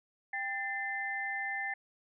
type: tone cluster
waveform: sine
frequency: 791 / 1784 / 2067 Hz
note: G5 / A6 / C7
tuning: +15 / +23 / -22 cents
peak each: -40 / -36 / -38 dBFS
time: 0.33-1.74 s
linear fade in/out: 5 ms
effects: none